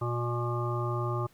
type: harmonic tone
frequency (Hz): 120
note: B2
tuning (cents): -49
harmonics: 1 / 3 / 5 / 7 / 9 / 10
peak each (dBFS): -30 / -35 / -40 / -41 / -39 / -37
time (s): 0.01-1.27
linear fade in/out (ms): 10
effects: pink hiss -63 dBFS RMS until 1.33 s